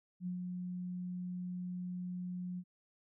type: tone with ADSR envelope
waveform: sine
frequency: 180 Hz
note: F#3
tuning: 47 cents flat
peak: -35 dBFS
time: 0.2-2.64 s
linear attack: 65 ms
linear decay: 110 ms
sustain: -3 dB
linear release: 57 ms
effects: none